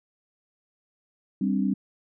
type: chord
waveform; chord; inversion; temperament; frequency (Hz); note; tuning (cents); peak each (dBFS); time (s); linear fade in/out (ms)
sine; G suspended fourth; none; equal; 196 / 261.6 / 293.7; G3 / C4 / D4; 0 / 0 / 0; -24 / -27 / -30; 1.41-1.74; 5
effects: none